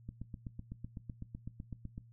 click train, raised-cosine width 5 ms, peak -30 dBFS, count 16, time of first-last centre 0.09-1.979 s, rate 7.94 Hz, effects noise-tail reverb RT60 0.2 s tail -19 dB re dry + added 116 Hz sine -56 dBFS peak until 2.12 s

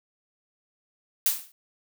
blue noise with exponential decay, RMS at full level -19 dBFS, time 1.26-1.52 s, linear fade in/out 2 ms, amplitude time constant 55 ms, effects none

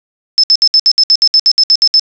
sine tone bursts, 5250 Hz, E8, 8 cents flat, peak -4 dBFS, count 14, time 0.38-1.995 s, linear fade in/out 0 ms, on 55 ms, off 65 ms, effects resampled to 16000 Hz + 7-bit

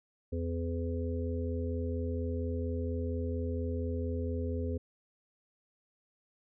harmonic tone, 84.3 Hz, E2, 39 cents sharp, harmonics 1 / 3 / 5 / 6, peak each -33 / -38 / -40 / -41 dBFS, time 0.32-4.78 s, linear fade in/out 10 ms, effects none

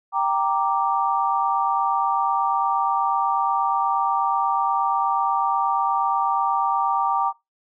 sine chord, G minor, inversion none, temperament equal, 784 / 932.3 / 1174.7 Hz, G5 / Bb5 / D6, 0 / 0 / 0 cents, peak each -23 dBFS, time 0.12-7.33 s, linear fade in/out 50 ms, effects noise-tail reverb RT60 0.2 s tail -20 dB re dry

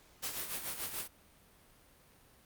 white noise with tremolo, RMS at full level -37 dBFS, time 0.22-1.08 s, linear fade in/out 20 ms, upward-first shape sine, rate 6.9 Hz, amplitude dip 60%, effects pink hiss -63 dBFS RMS until 2.45 s + Opus 48 kbps

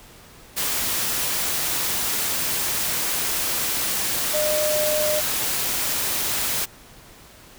sine tone in noise, 607 Hz, D#5, 43 cents flat, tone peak -21 dBFS, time 4.33-5.21 s, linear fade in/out 20 ms, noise white, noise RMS -24 dBFS, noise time 0.56-6.66 s, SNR 0 dB, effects pink hiss -47 dBFS RMS until 7.58 s

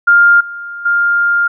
sine tone with level steps, 1403 Hz, F6, 8 cents sharp, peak -4 / -23 / -9 dBFS, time 0.07-1.48 s, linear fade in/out 10 ms, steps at 0.4 / 0.85 s, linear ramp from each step 10 ms, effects none

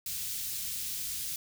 white band-stop noise, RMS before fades -36 dBFS, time 0.06-1.36 s, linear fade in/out 2 ms, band 140 to 3400 Hz, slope 12 dB/octave, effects none

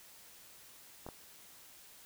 clicks, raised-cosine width 1 ms, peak -30 dBFS, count 2, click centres 1.065 / 1.088 s, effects white hiss -57 dBFS RMS until 2.05 s

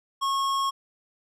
sine tone with hard clipping, 1092 Hz, C#6, 26 cents flat, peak -25 dBFS, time 0.21-0.71 s, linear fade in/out 20 ms, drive 14 dB, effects none

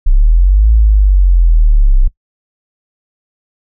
sine linear two-way sweep, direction up then down, 30.84 to 55.4 to 30.84 Hz, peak -4 dBFS, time 0.06-2.08 s, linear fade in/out 10 ms, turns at 0.71 s, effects noise-tail reverb RT60 0.1 s tail -20 dB re dry

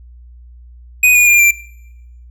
square tone with pitch steps, 2489 / 2446 / 2404 / 2363 Hz, D#7 / D#7 / D7 / D7, 0 / -30 / +40 / +10 cents, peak -7 dBFS, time 1.03-1.51 s, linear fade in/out 5 ms, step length 120 ms, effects noise-tail reverb RT60 0.9 s tail -22 dB re dry + added 60 Hz sine -36 dBFS peak until 2.3 s

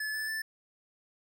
square tone with pitch steps, 1724 / 1742 / 1760.2 Hz, A6 / A6 / A6, -36 / -18 / 0 cents, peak -33 dBFS, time 0-0.42 s, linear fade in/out 5 ms, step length 140 ms, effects none

